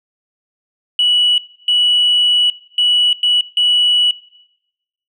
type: tone bursts at uneven times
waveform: sine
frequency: 2942 Hz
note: F#7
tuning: 11 cents flat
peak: -9 dBFS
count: 5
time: 0.99-1.38 / 1.68-2.5 / 2.78-3.13 / 3.23-3.41 / 3.57-4.11 s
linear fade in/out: 2 ms
effects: noise-tail reverb RT60 1.0 s tail -22 dB re dry + tanh soft clip ceiling -6 dBFS